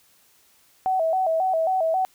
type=tone with vibrato; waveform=sine; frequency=698.5 Hz; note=F5; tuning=in tune; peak=-19 dBFS; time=0.86-2.05 s; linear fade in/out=0 ms; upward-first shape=square; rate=3.7 Hz; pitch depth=130 cents each way; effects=white hiss -59 dBFS RMS until 2.14 s